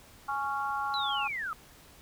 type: harmonic tone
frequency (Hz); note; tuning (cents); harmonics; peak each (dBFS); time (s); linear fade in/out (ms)
277.2; C#4; 0; 3 / 4 / 5; -33 / -34 / -35; 0.28-1.28; 10
type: linear sweep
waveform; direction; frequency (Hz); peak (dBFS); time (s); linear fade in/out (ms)
sine; down; 4071 to 1214; -32; 0.94-1.53; 0
effects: pink hiss -55 dBFS RMS until 2.01 s